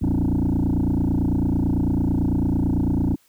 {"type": "tone with frequency modulation", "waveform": "sine", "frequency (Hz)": 177.7, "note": "F3", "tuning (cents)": 30, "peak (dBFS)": -15, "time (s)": [0.01, 3.16], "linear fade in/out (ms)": 20, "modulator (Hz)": 29, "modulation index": 4.6, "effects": ["tanh soft clip ceiling -17 dBFS", "white hiss -60 dBFS RMS until 3.28 s"]}